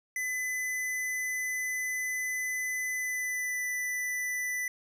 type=tone with pitch glide; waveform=square; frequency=2010 to 1989.2 Hz; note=B6 to B6; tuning=+30 to +12 cents; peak=-31 dBFS; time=0.16-4.68 s; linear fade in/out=2 ms; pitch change=-18 cents; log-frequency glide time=2.95-3.64 s; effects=none